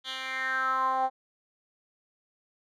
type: tone with band-pass filter sweep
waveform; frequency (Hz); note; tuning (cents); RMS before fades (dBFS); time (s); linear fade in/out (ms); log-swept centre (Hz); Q
10% pulse; 262.2; C4; +4; -29; 0.04-1.1; 50; 3300 to 740; 5.4
effects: none